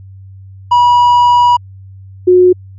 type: tone pair in turn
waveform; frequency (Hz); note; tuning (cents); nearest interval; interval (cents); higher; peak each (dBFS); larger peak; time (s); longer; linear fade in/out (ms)
triangle / sine; 970 / 363.3; B5 / F#4; -31 / -32; octave + perfect fourth; 1701; first; -3; neither; 0.71-1.57 / 2.27-2.53; first; 10
effects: added 96 Hz sine -31 dBFS peak until 2.78 s + resampled to 16000 Hz